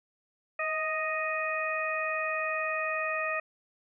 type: harmonic tone with a mistuned harmonic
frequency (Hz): 622.3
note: D#5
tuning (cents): 0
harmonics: 1 / 2 / 3 / 4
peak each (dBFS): -34 / -34 / -34 / -34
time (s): 0.59-3.4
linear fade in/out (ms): 5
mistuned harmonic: 1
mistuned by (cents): +30
effects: none